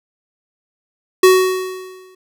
square tone with exponential decay, 372.7 Hz, F#4, 13 cents sharp, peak -5 dBFS, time 1.23-2.15 s, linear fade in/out 5 ms, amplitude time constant 200 ms, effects none

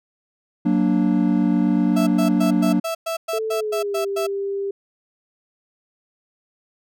triangle chord, Gb augmented, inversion none, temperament equal, 185 / 233.1 / 293.7 Hz, Gb3 / Bb3 / D4, 0 / 0 / 0 cents, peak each -18 dBFS, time 0.65-2.8 s, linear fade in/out 10 ms
35% pulse tone bursts, 659.3 Hz, E5, in tune, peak -21 dBFS, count 11, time 1.96-4.27 s, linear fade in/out 10 ms, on 110 ms, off 110 ms
sine tone with pitch glide, 440 to 396.6 Hz, A4 to G4, 0 to +20 cents, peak -22 dBFS, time 3.33-4.71 s, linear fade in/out 5 ms, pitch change -180 cents, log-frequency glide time 3.54-3.97 s
effects none

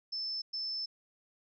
sine tone bursts at uneven times, 5274 Hz, E8, in tune, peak -34 dBFS, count 2, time 0.12-0.42 / 0.53-0.86 s, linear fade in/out 10 ms, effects none

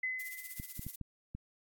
sine tone with exponential decay, 2030 Hz, B6, 47 cents sharp, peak -31 dBFS, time 0.03-0.95 s, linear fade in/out 5 ms, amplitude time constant 200 ms
violet noise with tremolo, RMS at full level -42 dBFS, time 0.19-0.96 s, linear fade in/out 10 ms, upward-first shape sine, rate 16 Hz, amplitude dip 75%
clicks, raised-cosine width 5 ms, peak -29 dBFS, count 5, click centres 0.599 / 0.794 / 0.866 / 1.013 / 1.35 s
effects AAC 64 kbps

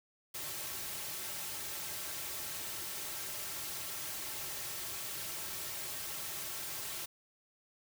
white noise with comb filter, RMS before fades -41 dBFS, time 0.34-7.06 s, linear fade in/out 10 ms, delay 4.1 ms, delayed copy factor -0.6, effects none

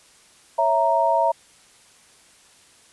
sine chord, A# diminished, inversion first, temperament equal, 554.4 / 659.3 / 932.3 Hz, C#5 / E5 / A#5, 0 / 0 / 0 cents, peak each -25 / -20 / -19 dBFS, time 0.58-1.32 s, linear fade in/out 10 ms, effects white hiss -53 dBFS RMS until 2.92 s + resampled to 24000 Hz

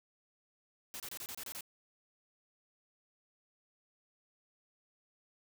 white noise bursts, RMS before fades -44 dBFS, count 8, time 0.94-1.608 s, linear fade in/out 0 ms, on 59 ms, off 28 ms, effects none

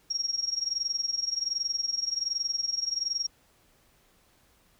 sine tone with amplitude modulation, 5588 Hz, F8, in tune, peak -24 dBFS, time 0.1-3.27 s, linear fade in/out 10 ms, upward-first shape sine, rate 21.3 Hz, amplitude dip 85%, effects pink hiss -64 dBFS RMS until 4.79 s

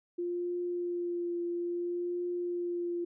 sine tone with vibrato, 349.2 Hz, F4, in tune, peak -31 dBFS, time 0.18-3.05 s, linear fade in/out 10 ms, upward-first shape triangle, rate 0.6 Hz, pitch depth 19 cents each way, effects none

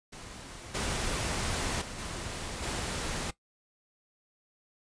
pink noise with level steps, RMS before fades -45 / -32 / -41 / -38 / -34 dBFS, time 0.12-3.31 s, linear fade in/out 10 ms, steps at 0.74 / 1.81 / 1.98 / 2.62 s, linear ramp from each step 10 ms, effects noise-tail reverb RT60 0.1 s tail -17 dB re dry + resampled to 22050 Hz

